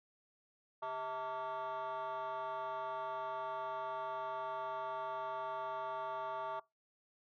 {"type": "tone with frequency modulation", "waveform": "sine", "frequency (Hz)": 898, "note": "A5", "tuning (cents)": 35, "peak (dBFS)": -35, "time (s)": [0.82, 6.6], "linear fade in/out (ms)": 10, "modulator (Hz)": 251, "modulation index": 1.3, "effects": ["noise-tail reverb RT60 0.2 s tail -23 dB re dry", "tanh soft clip ceiling -37 dBFS"]}